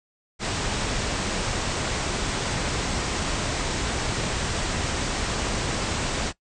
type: low-pass noise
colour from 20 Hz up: pink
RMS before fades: -27 dBFS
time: 0.39-6.33 s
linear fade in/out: 50 ms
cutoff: 8600 Hz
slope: 96 dB/octave
effects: noise-tail reverb RT60 0.1 s tail -20 dB re dry